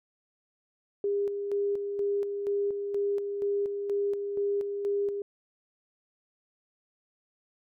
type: tone with tremolo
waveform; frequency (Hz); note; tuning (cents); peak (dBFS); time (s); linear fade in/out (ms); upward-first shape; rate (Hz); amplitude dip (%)
sine; 403.8; G#4; -49; -25; 1.04-5.22; 2; square; 2.1; 45
effects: none